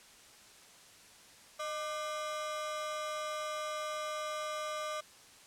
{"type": "ring-modulated tone", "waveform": "40% pulse", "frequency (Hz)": 904, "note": "A5", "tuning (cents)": 47, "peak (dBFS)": -32, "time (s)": [1.59, 5.01], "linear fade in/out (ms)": 10, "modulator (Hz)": 289, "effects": ["white hiss -57 dBFS RMS until 5.46 s", "low-pass 9000 Hz 12 dB/octave"]}